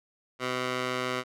15% pulse tone with band-pass filter, 126.6 Hz, B2, 43 cents sharp, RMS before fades -31 dBFS, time 0.39-1.24 s, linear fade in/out 50 ms, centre 1800 Hz, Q 0.58, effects none

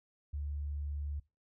sine tone, 72.6 Hz, D2, 19 cents flat, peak -35 dBFS, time 0.33-1.2 s, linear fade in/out 10 ms, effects noise-tail reverb RT60 0.3 s tail -24 dB re dry

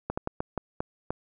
slowing click train, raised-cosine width 1 ms, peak -15 dBFS, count 7, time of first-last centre 0.1-1.105 s, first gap 75 ms, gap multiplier 1.32, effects none

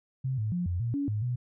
sine tone with pitch steps, 131.5 / 107.9 / 176.8 / 88.2 / 117.3 / 282.9 / 105.6 / 123.2 Hz, C3 / A2 / F3 / F2 / A#2 / C#4 / G#2 / B2, +9 / -33 / +22 / +18 / +11 / +35 / +29 / -4 cents, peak -27 dBFS, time 0.24-1.36 s, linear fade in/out 10 ms, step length 140 ms, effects none

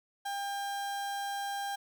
35% pulse tone, 800 Hz, G5, 35 cents sharp, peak -32 dBFS, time 0.25-1.76 s, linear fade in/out 10 ms, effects none

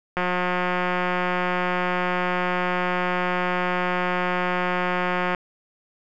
click train, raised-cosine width 0.5 ms, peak -9 dBFS, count 933, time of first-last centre 0.17-5.348 s, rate 180 Hz, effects none

